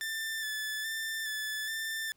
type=tone with vibrato; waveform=sawtooth; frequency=1760 Hz; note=A6; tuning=in tune; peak=-30 dBFS; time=0.01-2.12 s; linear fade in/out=0 ms; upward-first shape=square; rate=1.2 Hz; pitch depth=22 cents each way; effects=pink hiss -71 dBFS RMS until 2.16 s